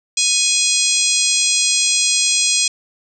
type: harmonic tone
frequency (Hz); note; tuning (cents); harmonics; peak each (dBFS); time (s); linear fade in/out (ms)
830.6; G#5; 0; 3 / 4 / 5 / 6 / 7 / 8 / 9 / 10; -22 / -22 / -22 / -22 / -22 / -22 / -22 / -22; 0.17-2.68; 5
effects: none